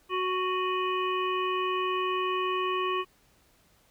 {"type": "harmonic tone with a mistuned harmonic", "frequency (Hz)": 370, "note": "F#4", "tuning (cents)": 0, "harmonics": [1, 3, 5, 7, 8], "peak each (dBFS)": [-30, -29, -41, -37, -38], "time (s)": [0.09, 3.05], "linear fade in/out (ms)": 50, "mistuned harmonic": 7, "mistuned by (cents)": -72, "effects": ["pink hiss -64 dBFS RMS until 3.9 s"]}